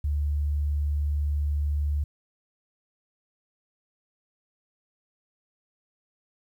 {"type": "tone", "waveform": "sine", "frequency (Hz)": 73.2, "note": "D2", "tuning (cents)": -5, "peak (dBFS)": -23, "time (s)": [0.04, 2.04], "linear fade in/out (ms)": 5, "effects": ["10-bit"]}